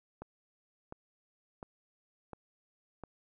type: click train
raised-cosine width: 1 ms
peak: -29 dBFS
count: 5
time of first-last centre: 0.22-3.037 s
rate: 1.42 Hz
effects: none